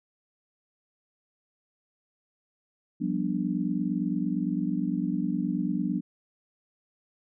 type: chord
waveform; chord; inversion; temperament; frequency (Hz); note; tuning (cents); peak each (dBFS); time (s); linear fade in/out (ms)
sine; G dominant seventh; third; just; 176.4 / 196 / 245 / 294; F3 / G3 / B3 / D4; +18 / 0 / -14 / +2; -31; 3-6.01; 20
effects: none